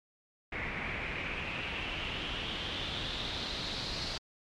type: noise with low-pass filter sweep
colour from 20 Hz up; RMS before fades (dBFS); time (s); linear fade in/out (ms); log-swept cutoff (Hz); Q
pink; -37; 0.52-4.18; 5; 2100 to 4500; 4.8
effects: MP3 64 kbps